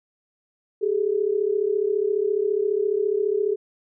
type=tone pair together; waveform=sine; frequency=392.3 / 426.9 Hz; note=G4 / G#4; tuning=+1 / +48 cents; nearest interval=minor second; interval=147 cents; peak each=-23 / -22 dBFS; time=0.81-3.56 s; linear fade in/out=20 ms; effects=none